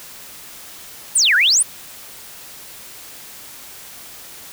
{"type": "exponential two-way sweep", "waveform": "sine", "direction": "down then up", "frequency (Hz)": [10370, 1415, 10370], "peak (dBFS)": -11, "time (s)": [1.15, 1.63], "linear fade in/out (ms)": 10, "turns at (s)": 1.35, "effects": ["white hiss -38 dBFS RMS until 4.52 s"]}